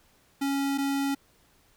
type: tone pair in turn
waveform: square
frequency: 277.2 / 277.2 Hz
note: C#4 / C#4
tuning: 0 / 0 cents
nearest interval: unison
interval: 0 cents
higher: neither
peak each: -26 dBFS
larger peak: neither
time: 0.41-0.78 / 0.78-1.15 s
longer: neither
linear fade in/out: 10 ms
effects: pink hiss -63 dBFS RMS until 1.76 s